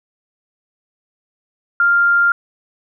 sine tone, 1396.9 Hz, F6, in tune, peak -10 dBFS, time 1.8-2.32 s, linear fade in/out 2 ms, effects none

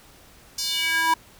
square tone with high-pass filter sweep, 326.4 Hz, E4, 17 cents flat, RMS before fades -23 dBFS, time 0.58-1.14 s, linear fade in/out 5 ms, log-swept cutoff 5600 to 930 Hz, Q 3.2, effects pink hiss -51 dBFS RMS until 1.39 s

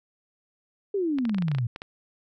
sine exponential sweep, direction down, 415.3 to 112.1 Hz, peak -23 dBFS, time 0.94-1.67 s, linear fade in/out 5 ms
clicks, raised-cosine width 0.3 ms, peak -20 dBFS, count 12, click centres 1.186 / 1.253 / 1.295 / 1.346 / 1.384 / 1.423 / 1.483 / 1.516 / 1.549 / 1.585 / 1.761 / 1.819 s
effects none

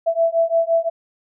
sine beating tone pair, 661 / 666.8 Hz, E5 / E5, +5 / +20 cents, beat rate 5.8 Hz, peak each -18 dBFS, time 0.06-0.9 s, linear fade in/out 20 ms, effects none

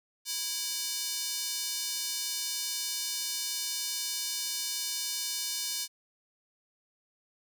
square tone with high-pass filter, 329.6 Hz, E4, in tune, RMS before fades -34 dBFS, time 0.25-5.88 s, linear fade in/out 50 ms, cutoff 4800 Hz, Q 1.4, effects none

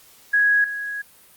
sine tone with level steps, 1661.2 Hz, G#6, in tune, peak -14 / -25 dBFS, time 0.33-1.02 s, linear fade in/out 10 ms, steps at 0.64 s, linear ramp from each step 2 ms, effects white hiss -51 dBFS RMS until 1.36 s + Opus 48 kbps

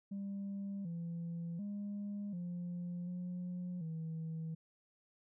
sine tone with pitch steps, 198.3 / 169.1 / 203.7 / 175.7 / 179 / 161.4 Hz, G3 / E3 / G#3 / F3 / F3 / E3, +20 / +44 / -33 / +11 / +43 / -36 cents, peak -37 dBFS, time 0.11-4.55 s, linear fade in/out 10 ms, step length 740 ms, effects tanh soft clip ceiling -37 dBFS

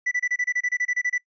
triangle tone bursts, 1975.5 Hz, B6, in tune, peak -19 dBFS, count 14, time 0.06-1.181 s, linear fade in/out 10 ms, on 55 ms, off 27 ms, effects noise-tail reverb RT60 0.1 s tail -23 dB re dry + resampled to 16000 Hz

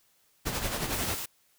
pink noise with tremolo, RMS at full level -30 dBFS, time 0.45-1.16 s, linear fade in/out 20 ms, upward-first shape sine, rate 11 Hz, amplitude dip 50%
white noise, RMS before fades -36 dBFS, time 0.92-1.26 s, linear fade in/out 10 ms
effects white hiss -67 dBFS RMS until 1.58 s

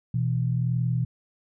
sine tone pair together, 123.33 / 164.81 Hz, B2 / E3, -2 / 0 cents, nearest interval perfect fourth, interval 502 cents, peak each -23 / -28 dBFS, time 0.14-1.05 s, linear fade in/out 5 ms, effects none

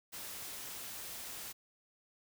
white noise, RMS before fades -45 dBFS, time 0.12-1.53 s, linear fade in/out 20 ms, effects none

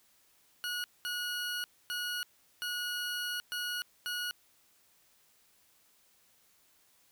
20% pulse tone bursts at uneven times, 1453 Hz, F#6, 32 cents flat, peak -29 dBFS, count 6, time 0.64-0.84 / 1.05-1.64 / 1.9-2.23 / 2.62-3.4 / 3.52-3.82 / 4.06-4.31 s, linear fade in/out 0 ms, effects white hiss -67 dBFS RMS until 7.11 s

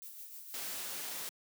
violet noise with tremolo, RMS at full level -47 dBFS, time 0.02-0.81 s, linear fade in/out 0 ms, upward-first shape sine, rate 6.5 Hz, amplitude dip 40%
white noise, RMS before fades -41 dBFS, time 0.54-1.29 s, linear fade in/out 0 ms
effects high-pass 200 Hz 12 dB/octave

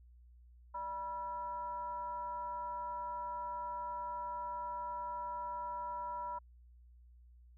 sine tone with frequency modulation, 971 Hz, B5, 30 cents flat, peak -38 dBFS, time 0.74-6.39 s, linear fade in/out 10 ms, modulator 377 Hz, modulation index 0.51, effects added 60 Hz sine -57 dBFS peak until 7.57 s

